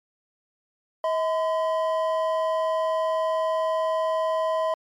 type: tone pair together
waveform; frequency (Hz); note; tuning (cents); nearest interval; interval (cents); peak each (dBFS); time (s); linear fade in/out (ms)
triangle; 640 / 1015.9; D#5 / B5; +49 / +49; minor sixth; 800; -21 / -25; 1.04-4.74; 2
effects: MP3 96 kbps